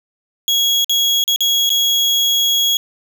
35% pulse tone with dropouts, 3322 Hz, G#7, in tune, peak -11 dBFS, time 0.48-2.77 s, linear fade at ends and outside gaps 1 ms, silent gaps 0.845-0.895 / 1.24-1.278 / 1.361-1.406 / 1.693-1.702 s, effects none

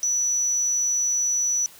sine tone, 5920 Hz, F#8, in tune, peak -20 dBFS, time 0.03-1.66 s, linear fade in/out 0 ms, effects white hiss -48 dBFS RMS until 1.79 s

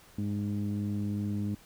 sawtooth tone with low-pass filter, 102.6 Hz, G#2, 21 cents flat, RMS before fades -32 dBFS, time 0.18-1.55 s, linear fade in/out 5 ms, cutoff 250 Hz, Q 5, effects pink hiss -57 dBFS RMS until 1.65 s

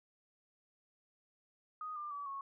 sine tone with pitch steps, 1244.5 / 1194.5 / 1146.5 / 1100.4 Hz, D#6 / D6 / D6 / C#6, 0 / +29 / -42 / -13 cents, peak -40 dBFS, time 1.81-2.41 s, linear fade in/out 2 ms, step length 150 ms, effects none

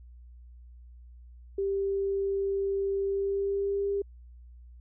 sine tone with pitch glide, 393.4 to 399.8 Hz, G4 to G4, +6 to +34 cents, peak -26 dBFS, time 1.58-4.02 s, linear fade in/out 5 ms, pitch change +28 cents, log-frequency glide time 3.05-3.9 s, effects added 60 Hz sine -47 dBFS peak until 4.8 s

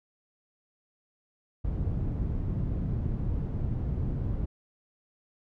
white low-pass noise, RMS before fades -30 dBFS, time 1.64-4.46 s, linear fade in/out 10 ms, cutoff 120 Hz, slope 12 dB/octave, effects none

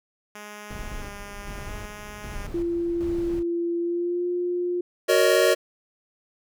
5% pulse tone with vibrato, 205.8 Hz, G#3, 16 cents flat, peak -27 dBFS, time 0.35-2.47 s, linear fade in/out 5 ms, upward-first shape square, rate 0.75 Hz, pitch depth 24 cents each way
brown noise with tremolo, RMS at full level -35 dBFS, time 0.7-3.43 s, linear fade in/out 5 ms, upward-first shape square, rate 1.3 Hz, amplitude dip 60%
sine tone with pitch glide, 341.9 to 354 Hz, F4 to F4, -37 to +23 cents, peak -23 dBFS, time 2.54-4.81 s, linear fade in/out 5 ms, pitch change +60 cents, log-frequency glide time 3.79-4.27 s
square chord, D# minor seventh, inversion first, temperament equal with one note detuned, 370 / 466.2 / 563.4 / 622.3 Hz, F#4 / A#4 / C#5 / D#5, 0 / 0 / +28 / 0 cents, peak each -23 dBFS, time 5.08-5.55 s, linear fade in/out 20 ms
effects none

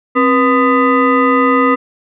sine tone with frequency modulation, 487.1 Hz, B4, 24 cents flat, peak -8 dBFS, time 0.15-1.76 s, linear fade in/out 20 ms, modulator 753 Hz, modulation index 1.6, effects none

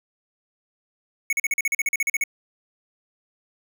square tone bursts, 2217 Hz, C#7, in tune, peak -20 dBFS, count 14, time 1.3-2.238 s, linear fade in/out 2 ms, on 28 ms, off 42 ms, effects none

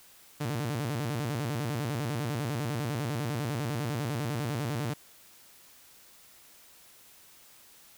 sawtooth tone with vibrato, 130.81 Hz, C3, in tune, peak -26 dBFS, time 0.4-4.94 s, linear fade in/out 10 ms, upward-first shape square, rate 10 Hz, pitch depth 220 cents each way, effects white hiss -56 dBFS RMS until 7.97 s

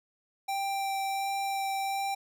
square tone with vibrato, 784 Hz, G5, in tune, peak -30 dBFS, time 0.48-2.15 s, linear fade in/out 10 ms, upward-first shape sine, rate 1.4 Hz, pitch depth 8 cents each way, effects none

